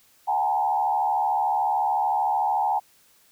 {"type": "tone with frequency modulation", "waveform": "sine", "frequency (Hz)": 830.6, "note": "G#5", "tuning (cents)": 0, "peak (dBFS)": -20, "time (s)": [0.27, 2.8], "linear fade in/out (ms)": 20, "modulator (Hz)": 73.5, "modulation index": 1.2, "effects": ["white hiss -59 dBFS RMS until 3.31 s"]}